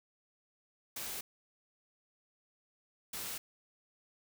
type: noise bursts at uneven times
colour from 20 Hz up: white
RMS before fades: -41 dBFS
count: 2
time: 0.96-1.21 / 3.13-3.38 s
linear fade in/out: 5 ms
effects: none